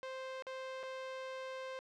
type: tone with dropouts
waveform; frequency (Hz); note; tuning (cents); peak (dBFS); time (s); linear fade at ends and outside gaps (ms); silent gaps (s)
sawtooth; 523.3; C5; 0; -38; 0.03-1.79; 0; 0.423-0.468 / 0.83-0.834
effects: low-pass 4000 Hz 12 dB/octave